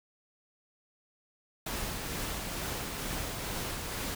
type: noise with tremolo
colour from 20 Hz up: pink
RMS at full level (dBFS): -35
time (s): 1.66-4.15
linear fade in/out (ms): 5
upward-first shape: triangle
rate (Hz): 2.2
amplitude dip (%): 30
effects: none